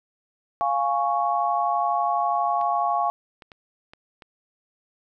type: chord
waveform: sine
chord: Db major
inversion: first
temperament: equal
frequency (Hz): 698.5 / 830.6 / 1108.7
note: F5 / Ab5 / Db6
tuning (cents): 0 / 0 / 0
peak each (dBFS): -24 / -25 / -25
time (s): 0.61-3.1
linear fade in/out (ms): 0
type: clicks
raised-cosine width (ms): 0.3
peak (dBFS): -28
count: 5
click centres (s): 2.613 / 3.422 / 3.518 / 3.935 / 4.222
effects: none